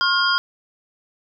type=tone cluster; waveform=sine; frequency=1076 / 1414 / 3209 / 4899 Hz; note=C6 / F6 / G7 / D#8; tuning=+48 / +21 / +40 / -28 cents; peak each=-22 / -19 / -24 / -23 dBFS; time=0.01-0.38 s; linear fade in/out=0 ms; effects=none